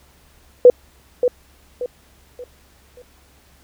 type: tone with echo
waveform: sine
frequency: 493.9 Hz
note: B4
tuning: in tune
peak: -3 dBFS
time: 0.65-0.7 s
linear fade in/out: 2 ms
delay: 580 ms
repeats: 4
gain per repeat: -9 dB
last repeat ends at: 3.02 s
effects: added 68 Hz sine -54 dBFS peak until 3.63 s + pink hiss -54 dBFS RMS until 3.63 s